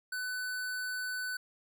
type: tone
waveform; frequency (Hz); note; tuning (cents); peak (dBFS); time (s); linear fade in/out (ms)
square; 1500; F#6; +23; -35; 0.12-1.37; 5
effects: none